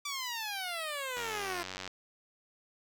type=exponential sweep; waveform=10% pulse; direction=down; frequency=1174.7 to 341 Hz; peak=-27 dBFS; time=0.05-1.63 s; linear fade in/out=5 ms
type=click train; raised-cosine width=0.2 ms; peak=-22 dBFS; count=67; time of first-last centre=1.17-1.877 s; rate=93.4 Hz
effects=none